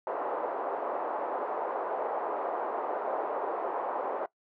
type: band-pass noise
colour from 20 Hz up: white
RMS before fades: -33 dBFS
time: 0.07-4.26 s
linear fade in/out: 2 ms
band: 410 to 940 Hz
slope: 24 dB/octave
effects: noise-tail reverb RT60 0.1 s tail -20 dB re dry